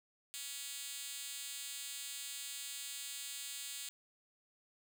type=tone with high-pass filter; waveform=5% pulse; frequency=280 Hz; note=C#4; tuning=18 cents sharp; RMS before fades=-45 dBFS; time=0.34-3.89 s; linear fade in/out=0 ms; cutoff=5100 Hz; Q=1.2; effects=none